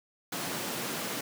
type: high-pass noise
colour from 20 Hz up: pink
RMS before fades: -35 dBFS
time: 0.32-1.21 s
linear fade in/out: 5 ms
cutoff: 150 Hz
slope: 24 dB/octave
effects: none